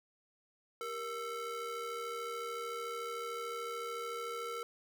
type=ring-modulated tone; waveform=square; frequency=433.1 Hz; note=A4; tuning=27 cents flat; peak=-36 dBFS; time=0.81-4.63 s; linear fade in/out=0 ms; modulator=903 Hz; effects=none